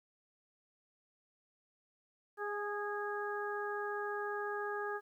harmonic tone with a mistuned harmonic, 411.9 Hz, G#4, 14 cents flat, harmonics 1 / 2 / 3 / 4, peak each -39 / -43 / -43 / -42 dBFS, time 2.37-5.01 s, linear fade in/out 50 ms, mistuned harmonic 2, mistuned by +16 cents, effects 12-bit

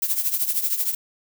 violet noise with tremolo, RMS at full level -20 dBFS, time 0.02-0.95 s, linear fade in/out 5 ms, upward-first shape triangle, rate 13 Hz, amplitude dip 80%, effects none

